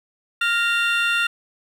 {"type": "tone cluster", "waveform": "triangle", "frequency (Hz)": [1403, 1858, 2758, 3572], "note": ["F6", "A#6", "F7", "A7"], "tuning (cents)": [8, -6, -22, 25], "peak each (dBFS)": [-19, -26, -21, -26], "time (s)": [0.41, 1.27], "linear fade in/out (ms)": 5, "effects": []}